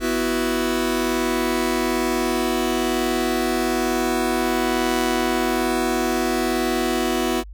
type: chord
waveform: sawtooth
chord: B suspended fourth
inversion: none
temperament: just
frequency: 246.9 / 329.3 / 370.4 Hz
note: B3 / E4 / F#4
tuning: 0 / -2 / +2 cents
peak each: -20 dBFS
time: 0-7.44 s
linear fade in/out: 50 ms
effects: added 50 Hz sine -35 dBFS peak until 7.53 s